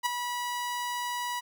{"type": "tone with ADSR envelope", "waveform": "sawtooth", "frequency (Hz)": 974, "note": "B5", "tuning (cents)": -24, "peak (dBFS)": -19, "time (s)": [0.03, 1.41], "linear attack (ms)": 29, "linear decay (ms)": 11, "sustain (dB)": -8, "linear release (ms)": 25, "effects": []}